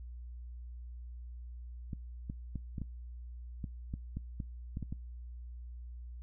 clicks, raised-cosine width 5 ms, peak -26 dBFS, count 12, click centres 1.932 / 2.299 / 2.557 / 2.782 / 2.817 / 3.642 / 3.939 / 4.17 / 4.402 / 4.771 / 4.827 / 4.925 s, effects noise-tail reverb RT60 0.2 s tail -24 dB re dry + added 60 Hz sine -43 dBFS peak until 6.22 s

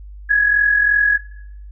sine tone pair together, 1666.1 / 1709 Hz, G#6 / G#6, +5 / +49 cents, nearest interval unison, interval 44 cents, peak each -12 / -18 dBFS, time 0.29-1.18 s, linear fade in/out 20 ms, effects noise-tail reverb RT60 0.7 s tail -18 dB re dry + added 50 Hz sine -33 dBFS peak until 1.71 s

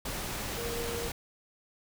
sine tone in noise, 469.3 Hz, A#4, 12 cents sharp, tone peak -36 dBFS, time 0.57-1.09 s, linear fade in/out 5 ms, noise pink, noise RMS -36 dBFS, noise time 0.05-1.12 s, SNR -3 dB, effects none

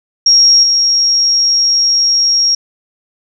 sine tone with level steps, 5588 Hz, F8, in tune, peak -4 / -8 dBFS, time 0.26-2.55 s, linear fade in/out 5 ms, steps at 0.63 s, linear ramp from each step 5 ms, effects none

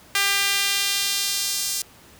sawtooth tone with high-pass filter sweep, 397.9 Hz, G4, 26 cents sharp, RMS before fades -23 dBFS, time 0.15-1.82 s, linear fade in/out 2 ms, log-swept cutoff 1900 to 6000 Hz, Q 1.1, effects pink hiss -49 dBFS RMS until 2.19 s + high-pass 60 Hz 12 dB/octave

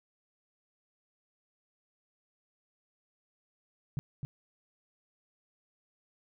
sine tone with echo, 138.59 Hz, C#3, in tune, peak -29 dBFS, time 3.97-3.99 s, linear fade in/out 0 ms, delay 260 ms, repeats 1, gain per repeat -4 dB, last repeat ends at 4.25 s, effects none

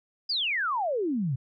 sine exponential sweep, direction down, 5060 to 120.5 Hz, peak -25 dBFS, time 0.29-1.36 s, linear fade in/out 10 ms, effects none

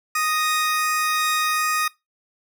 sawtooth tone pair together, 1242.7 / 1864.7 Hz, D#6 / A#6, -3 / 0 cents, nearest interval perfect fifth, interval 703 cents, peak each -17 / -23 dBFS, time 0.15-1.88 s, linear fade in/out 5 ms, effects noise-tail reverb RT60 0.2 s tail -21 dB re dry

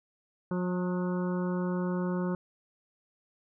harmonic tone with a mistuned harmonic, 180 Hz, F#3, 47 cents flat, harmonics 1 / 2 / 3 / 5 / 6 / 7 / 8, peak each -29 / -35 / -39 / -43 / -45 / -46 / -47 dBFS, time 0.51-2.35 s, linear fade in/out 2 ms, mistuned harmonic 8, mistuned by +32 cents, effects none

